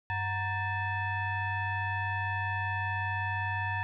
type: tone with frequency modulation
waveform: sine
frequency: 932.3 Hz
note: A#5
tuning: in tune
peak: -29 dBFS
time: 0.1-3.83 s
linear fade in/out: 0 ms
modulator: 835 Hz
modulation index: 1.5
effects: none